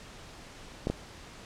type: clicks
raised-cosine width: 2 ms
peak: -15 dBFS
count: 2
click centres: 0.871 / 0.9 s
effects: pink hiss -48 dBFS RMS until 1.45 s + low-pass 7000 Hz 12 dB/octave